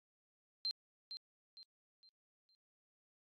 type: tone with echo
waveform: sine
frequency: 4144 Hz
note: C8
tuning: 17 cents flat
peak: -35 dBFS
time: 0.65-0.71 s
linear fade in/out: 0 ms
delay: 460 ms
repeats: 4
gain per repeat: -9 dB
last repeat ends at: 2.55 s
effects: AAC 32 kbps